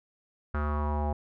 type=tone with low-pass filter sweep; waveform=square; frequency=74.3 Hz; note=D2; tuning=21 cents sharp; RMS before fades=-29 dBFS; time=0.54-1.13 s; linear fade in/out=5 ms; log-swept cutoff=1400 to 780 Hz; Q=5; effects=none